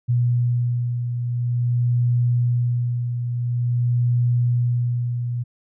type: beating tone pair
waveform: sine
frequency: 121.2 / 121.68 Hz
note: B2 / B2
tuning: -32 / -25 cents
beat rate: 0.48 Hz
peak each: -18 / -27 dBFS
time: 0.08-5.44 s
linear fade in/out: 20 ms
effects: none